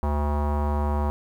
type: tone with low-pass filter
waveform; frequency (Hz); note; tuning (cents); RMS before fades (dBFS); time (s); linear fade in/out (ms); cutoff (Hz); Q
square; 73.42; D2; 0; -24; 0.03-1.1; 0; 960; 3.7
effects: 9-bit